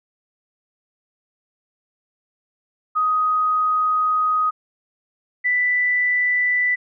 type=tone pair in turn; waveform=sine; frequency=1252 / 1982 Hz; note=D#6 / B6; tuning=+10 / +6 cents; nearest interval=minor sixth; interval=796 cents; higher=second; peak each=-16 dBFS; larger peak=neither; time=2.95-4.51 / 5.44-6.76 s; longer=first; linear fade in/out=20 ms; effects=none